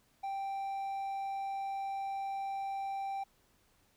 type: tone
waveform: triangle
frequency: 784 Hz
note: G5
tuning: in tune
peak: -33 dBFS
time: 0.23-3.24 s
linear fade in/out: 10 ms
effects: pink hiss -70 dBFS RMS until 3.96 s